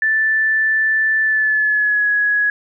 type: tone with pitch glide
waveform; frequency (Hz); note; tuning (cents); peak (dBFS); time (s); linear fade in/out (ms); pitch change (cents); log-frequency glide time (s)
sine; 1760 to 1674.7; A6 to G#6; 0 to +14; -13; 0.02-2.5; 2; -86; 1.22-2.09
effects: none